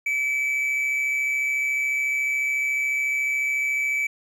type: tone with amplitude modulation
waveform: triangle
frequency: 2300 Hz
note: D7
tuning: 37 cents flat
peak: -18 dBFS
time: 0.06-4.07 s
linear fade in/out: 5 ms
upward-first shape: sine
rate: 134 Hz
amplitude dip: 40%
effects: 10-bit

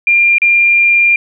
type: tone with dropouts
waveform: sine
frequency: 2394 Hz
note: D7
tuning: 33 cents sharp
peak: -6 dBFS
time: 0.07-1.16 s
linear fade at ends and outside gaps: 2 ms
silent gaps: 0.383-0.418 s
effects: none

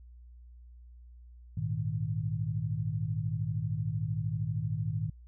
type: chord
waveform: sine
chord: Ab suspended second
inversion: none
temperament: just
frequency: 103.83 / 116.8 / 155.74 Hz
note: Ab2 / Bb2 / Eb3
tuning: 0 / +4 / +2 cents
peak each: -34 dBFS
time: 1.57-5.1 s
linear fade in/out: 5 ms
effects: added 60 Hz sine -49 dBFS peak until 5.27 s

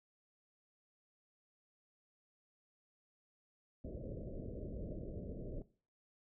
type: low-pass noise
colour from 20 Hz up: pink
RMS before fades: -45 dBFS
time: 3.84-5.62 s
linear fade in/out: 2 ms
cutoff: 620 Hz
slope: 96 dB/octave
effects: noise-tail reverb RT60 0.4 s tail -18 dB re dry

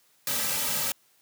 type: noise with comb filter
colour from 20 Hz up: white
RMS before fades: -28 dBFS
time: 0.27-0.92 s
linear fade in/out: 2 ms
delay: 2.8 ms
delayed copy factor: -0.95
effects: white hiss -64 dBFS RMS until 1.21 s + high-pass 100 Hz 12 dB/octave

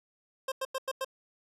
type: tone bursts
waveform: 25% pulse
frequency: 529 Hz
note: C5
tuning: 19 cents sharp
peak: -27 dBFS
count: 5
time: 0.48-1.047 s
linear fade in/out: 5 ms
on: 39 ms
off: 93 ms
effects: resampled to 32000 Hz

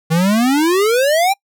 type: exponential sweep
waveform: square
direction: up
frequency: 156.7 to 811 Hz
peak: -12 dBFS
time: 0.1-1.34 s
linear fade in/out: 20 ms
effects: noise-tail reverb RT60 0.1 s tail -26 dB re dry

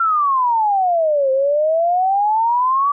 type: exponential two-way sweep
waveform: sine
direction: down then up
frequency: 1375 to 523.3 to 1159 Hz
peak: -13 dBFS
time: 0-2.92 s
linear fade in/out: 5 ms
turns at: 1.31 s
effects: none

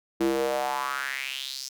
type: tone with high-pass filter sweep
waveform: square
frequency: 66.9 Hz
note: C2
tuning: 39 cents sharp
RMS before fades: -29 dBFS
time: 0.2-1.69 s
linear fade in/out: 10 ms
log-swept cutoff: 300 to 5700 Hz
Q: 4.4
effects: none

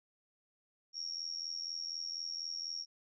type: tone with amplitude modulation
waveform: sine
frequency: 5550 Hz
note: F8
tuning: 12 cents flat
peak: -34 dBFS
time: 0.93-2.86 s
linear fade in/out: 50 ms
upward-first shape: sine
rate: 84.1 Hz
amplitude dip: 90%
effects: none

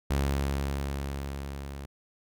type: tone with level ramp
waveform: sawtooth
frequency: 69.4 Hz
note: C#2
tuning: 3 cents sharp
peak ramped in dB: -20 to -34 dBFS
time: 0.1-1.86 s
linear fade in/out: 10 ms
effects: none

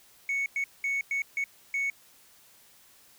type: tone bursts at uneven times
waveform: sine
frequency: 2217 Hz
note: C#7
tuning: in tune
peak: -24 dBFS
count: 6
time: 0.29-0.46 / 0.56-0.64 / 0.84-1.01 / 1.11-1.22 / 1.37-1.44 / 1.74-1.9 s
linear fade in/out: 2 ms
effects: tanh soft clip ceiling -25 dBFS + white hiss -58 dBFS RMS until 3.18 s

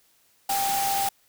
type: tone in noise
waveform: sine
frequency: 791 Hz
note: G5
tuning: 15 cents sharp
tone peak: -24 dBFS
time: 0.49-1.09 s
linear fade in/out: 5 ms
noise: white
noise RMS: -29 dBFS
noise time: 0.49-1.09 s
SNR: +2 dB
effects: white hiss -63 dBFS RMS until 1.28 s

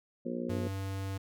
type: harmonic tone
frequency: 59.6 Hz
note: A#1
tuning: 39 cents sharp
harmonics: 3 / 4 / 5 / 6 / 7 / 8 / 9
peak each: -42 / -36 / -46 / -40 / -46 / -44 / -42 dBFS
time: 0.25-0.68 s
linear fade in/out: 10 ms
type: tone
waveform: square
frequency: 97 Hz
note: G2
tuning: 18 cents flat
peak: -35 dBFS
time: 0.49-1.18 s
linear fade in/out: 10 ms
effects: none

